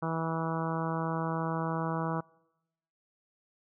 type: harmonic tone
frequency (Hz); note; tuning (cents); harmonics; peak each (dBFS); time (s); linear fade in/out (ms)
163; E3; -19; 1 / 2 / 3 / 4 / 5 / 6 / 7 / 8 / 9; -33 / -38 / -39 / -40 / -40 / -39 / -40 / -42 / -45; 0.02-2.21; 10
effects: noise-tail reverb RT60 1.0 s tail -26 dB re dry